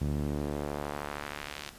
sawtooth tone with band-pass filter sweep, 72.9 Hz, D2, 12 cents flat, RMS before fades -35 dBFS, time 0.01-1.7 s, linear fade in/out 0 ms, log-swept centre 150 to 4000 Hz, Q 0.87, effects pink hiss -51 dBFS RMS until 1.78 s + resampled to 32000 Hz

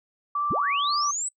sine tone with vibrato, 1155 Hz, D6, 29 cents flat, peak -23 dBFS, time 0.35-1.11 s, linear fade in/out 5 ms, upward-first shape sine, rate 2 Hz, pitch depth 27 cents each way
sine linear sweep, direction up, 38.13 to 8090 Hz, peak -26 dBFS, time 0.5-1.29 s, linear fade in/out 10 ms
effects noise-tail reverb RT60 0.1 s tail -25 dB re dry

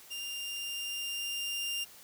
sawtooth tone with level ramp, 2797 Hz, F7, 2 cents sharp, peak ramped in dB -34 to -29 dBFS, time 0.1-1.85 s, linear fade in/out 20 ms, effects white hiss -54 dBFS RMS until 2.03 s

